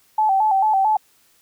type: tone with vibrato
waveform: sine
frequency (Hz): 817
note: G#5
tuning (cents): -29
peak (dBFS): -14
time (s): 0.18-0.97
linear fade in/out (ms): 5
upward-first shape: square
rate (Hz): 4.5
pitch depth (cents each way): 95
effects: white hiss -58 dBFS RMS until 1.41 s